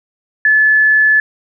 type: tone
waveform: sine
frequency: 1728 Hz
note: A6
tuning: 32 cents flat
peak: -7 dBFS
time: 0.45-1.2 s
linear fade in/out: 2 ms
effects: none